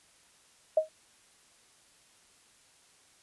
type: tone with exponential decay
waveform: sine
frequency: 628 Hz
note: D#5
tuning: 16 cents sharp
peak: -17 dBFS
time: 0.77-0.89 s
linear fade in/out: 5 ms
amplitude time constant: 25 ms
effects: white hiss -62 dBFS RMS until 3.22 s + resampled to 24000 Hz